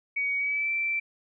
sine tone with pitch glide, 2251 to 2338 Hz, C#7 to D7, +26 to -8 cents, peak -25 dBFS, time 0.16-1 s, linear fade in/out 10 ms, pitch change +66 cents, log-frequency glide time 0.38-0.71 s, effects none

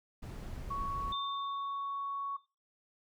brown noise, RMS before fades -42 dBFS, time 0.22-1.13 s, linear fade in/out 10 ms
sine tone, 1114 Hz, C#6, 8 cents sharp, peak -34 dBFS, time 0.7-2.37 s, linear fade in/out 10 ms
sine tone with exponential decay, 3590 Hz, A7, 34 cents sharp, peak -36 dBFS, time 1.12-2.46 s, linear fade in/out 5 ms, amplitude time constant 290 ms
effects noise-tail reverb RT60 0.3 s tail -20 dB re dry

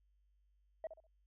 sine tone with echo, 641 Hz, E5, 49 cents flat, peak -36 dBFS, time 0.84-0.87 s, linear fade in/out 2 ms, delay 66 ms, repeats 3, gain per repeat -11 dB, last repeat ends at 1.068 s, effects tanh soft clip ceiling -36 dBFS + added 50 Hz sine -70 dBFS peak until 1.26 s

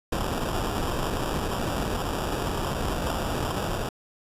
pink noise with sample-and-hold, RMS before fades -28 dBFS, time 0.12-3.89 s, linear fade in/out 5 ms, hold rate 2100 Hz, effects resampled to 32000 Hz

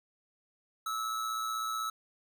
square tone with amplitude modulation, 1300 Hz, E6, 24 cents flat, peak -31 dBFS, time 0.86-1.9 s, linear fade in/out 5 ms, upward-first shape sine, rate 116 Hz, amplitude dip 45%, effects none

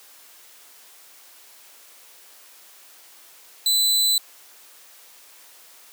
sawtooth tone, 4000 Hz, B7, 21 cents sharp, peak -14 dBFS, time 3.66-4.18 s, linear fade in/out 2 ms, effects white hiss -49 dBFS RMS until 5.92 s + high-pass 400 Hz 12 dB/octave

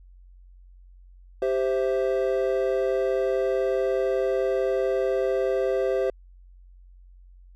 triangle chord, C major, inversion second, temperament equal, 392 / 523.3 / 659.3 Hz, G4 / C5 / E5, 0 / 0 / 0 cents, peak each -23 / -23 / -28 dBFS, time 1.42-6.1 s, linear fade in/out 2 ms, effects added 45 Hz sine -47 dBFS peak until 7.55 s

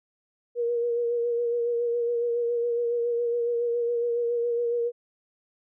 sine tone with vibrato, 473.9 Hz, A#4, 28 cents sharp, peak -23 dBFS, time 0.55-4.92 s, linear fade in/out 50 ms, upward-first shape sine, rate 7.2 Hz, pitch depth 26 cents each way, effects none

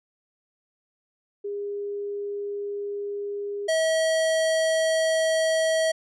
sine / square tone pair in turn, 406.5 / 642.7 Hz, G#4 / E5, -37 / -44 cents, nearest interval minor sixth, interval 793 cents, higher second, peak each -28 / -21 dBFS, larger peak second, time 1.44-3.68 / 3.68-5.92 s, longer neither, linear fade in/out 10 ms, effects resampled to 24000 Hz

